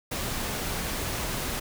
pink noise, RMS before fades -31 dBFS, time 0.11-1.6 s, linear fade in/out 10 ms, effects none

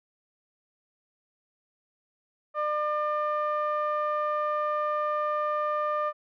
sawtooth tone with low-pass filter, 600 Hz, D5, 37 cents sharp, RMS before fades -28 dBFS, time 2.54-6.13 s, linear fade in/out 50 ms, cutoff 1300 Hz, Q 3.2, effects none

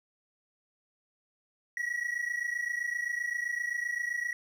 triangle tone pair together, 1903 / 1930.7 Hz, A#6 / B6, +35 / -40 cents, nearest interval unison, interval 25 cents, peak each -33 / -31 dBFS, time 1.77-4.33 s, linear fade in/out 2 ms, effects none

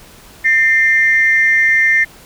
sine tone pair together, 1809 / 2093 Hz, A6 / C7, +48 / 0 cents, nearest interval minor third, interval 252 cents, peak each -11 dBFS, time 0.44-2.05 s, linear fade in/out 20 ms, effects tanh soft clip ceiling -1 dBFS + pink hiss -41 dBFS RMS until 2.25 s

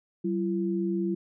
sine tone pair together, 190.83 / 339.4 Hz, G3 / F4, -46 / -49 cents, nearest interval minor seventh, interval 997 cents, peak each -28 dBFS, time 0.24-1.15 s, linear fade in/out 10 ms, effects none

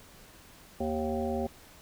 harmonic tone with a mistuned harmonic, 77.78 Hz, D#2, in tune, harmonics 1 / 3 / 5 / 7 / 9 / 10, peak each -38 / -33 / -35 / -35 / -39 / -39 dBFS, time 0.8-1.47 s, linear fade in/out 5 ms, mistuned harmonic 1, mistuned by -25 cents, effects pink hiss -54 dBFS RMS until 1.81 s

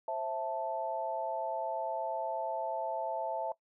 sine chord, A minor, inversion first, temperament equal with one note detuned, 530.9 / 659.3 / 880 Hz, C5 / E5 / A5, +25 / 0 / 0 cents, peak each -40 / -35 / -36 dBFS, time 0.08-3.52 s, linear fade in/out 2 ms, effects noise-tail reverb RT60 0.1 s tail -19 dB re dry

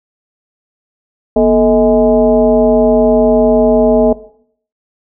sine tone with frequency modulation, 437.4 Hz, A4, 10 cents flat, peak -6 dBFS, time 1.36-4.13 s, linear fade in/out 5 ms, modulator 196 Hz, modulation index 1.3, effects noise-tail reverb RT60 0.6 s tail -17 dB re dry

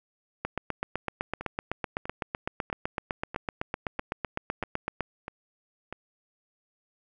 two click trains, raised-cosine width 0.5 ms, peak -21 / -14 dBFS, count 8 / 37, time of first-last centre 1.41-5.926 / 0.45-5.007 s, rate 1.55 / 7.9 Hz, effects none

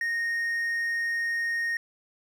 triangle tone, 1856 Hz, A#6, 8 cents flat, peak -24 dBFS, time 0.01-1.77 s, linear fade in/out 2 ms, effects none

